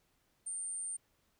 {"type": "tone", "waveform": "sine", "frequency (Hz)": 8910, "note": "C#9", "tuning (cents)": 8, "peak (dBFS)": -37, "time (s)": [0.46, 0.97], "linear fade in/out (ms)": 10, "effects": ["pink hiss -75 dBFS RMS until 1.39 s"]}